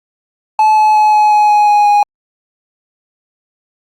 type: tone with pitch steps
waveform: triangle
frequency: 863 / 857.5 / 852.1 / 846.7 / 841.3 / 836 / 830.7 / 825.5 Hz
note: A5 / A5 / G#5 / G#5 / G#5 / G#5 / G#5 / G#5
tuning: -34 / -45 / +44 / +33 / +22 / +11 / 0 / -11 cents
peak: -4 dBFS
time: 0.59-2.03 s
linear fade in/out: 2 ms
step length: 180 ms
effects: Opus 48 kbps